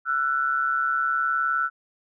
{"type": "tone pair together", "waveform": "sine", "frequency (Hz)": [1340, 1479.6], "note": ["E6", "F#6"], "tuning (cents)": [28, 0], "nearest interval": "major second", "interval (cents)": 172, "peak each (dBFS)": [-23, -25], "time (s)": [0.05, 1.7], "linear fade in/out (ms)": 50, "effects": []}